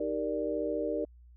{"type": "chord", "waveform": "sine", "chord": "Eb major seventh", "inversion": "none", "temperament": "equal", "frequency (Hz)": [311.1, 392, 466.2, 587.3], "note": ["Eb4", "G4", "Bb4", "D5"], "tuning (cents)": [0, 0, 0, 0], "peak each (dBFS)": [-35, -37, -34, -34], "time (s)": [0, 1.05], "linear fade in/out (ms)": 5, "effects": ["added 60 Hz sine -52 dBFS peak until 1.36 s"]}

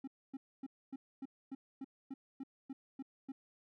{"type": "tone bursts", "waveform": "triangle", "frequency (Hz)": 268.7, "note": "C4", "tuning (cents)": 46, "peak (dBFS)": -39, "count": 12, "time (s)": [0.04, 3.32], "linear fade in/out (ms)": 5, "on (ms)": 35, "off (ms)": 260, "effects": []}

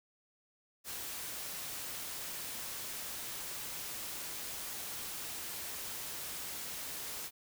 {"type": "noise", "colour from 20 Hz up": "white", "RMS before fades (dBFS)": -42, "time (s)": [0.84, 7.31], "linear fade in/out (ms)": 50, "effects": []}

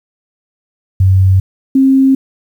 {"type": "tone pair in turn", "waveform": "sine", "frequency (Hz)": [94.8, 267.4], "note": ["F#2", "C4"], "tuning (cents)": [43, 38], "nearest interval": "octave + tritone", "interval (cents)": 1795, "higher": "second", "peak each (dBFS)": -5, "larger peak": "neither", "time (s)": [[1, 1.4], [1.75, 2.15]], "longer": "neither", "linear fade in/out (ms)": 5, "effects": ["7-bit"]}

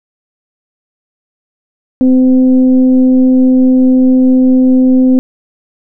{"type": "tone with frequency modulation", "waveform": "sine", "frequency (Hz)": 257.3, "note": "C4", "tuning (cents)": -29, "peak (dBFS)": -4, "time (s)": [2.01, 5.19], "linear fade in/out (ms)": 0, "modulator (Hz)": 255, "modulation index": 0.41, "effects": []}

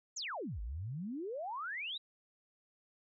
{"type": "exponential two-way sweep", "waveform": "sine", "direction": "down then up", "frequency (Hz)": [7459, 49, 3958], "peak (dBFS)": -38, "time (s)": [0.16, 1.98], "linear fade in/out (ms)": 10, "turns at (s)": 0.61, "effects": []}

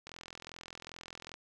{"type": "click train", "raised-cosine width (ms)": 0.2, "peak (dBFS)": -28, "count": 55, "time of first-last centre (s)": [0.07, 1.341], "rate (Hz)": 42.5, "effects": []}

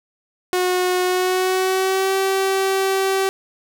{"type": "tone with pitch glide", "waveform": "sawtooth", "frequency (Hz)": [363.9, 385.5], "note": ["F#4", "G4"], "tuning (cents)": [-29, -29], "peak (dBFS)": -13, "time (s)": [0.53, 3.29], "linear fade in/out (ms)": 0, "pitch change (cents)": 100, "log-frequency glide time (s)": [1.04, 2.15], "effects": []}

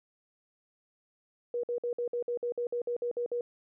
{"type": "tone bursts", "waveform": "sine", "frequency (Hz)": 480.8, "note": "B4", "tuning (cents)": -46, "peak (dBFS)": -29, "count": 13, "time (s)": [1.54, 3.41], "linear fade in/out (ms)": 2, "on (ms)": 94, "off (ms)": 54, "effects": []}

